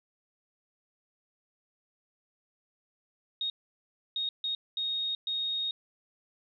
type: tone bursts at uneven times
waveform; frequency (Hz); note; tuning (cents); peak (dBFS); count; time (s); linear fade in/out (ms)
sine; 3729; A#7; 0; -29; 5; 3.41-3.5 / 4.16-4.29 / 4.44-4.55 / 4.77-5.15 / 5.27-5.71; 2
effects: none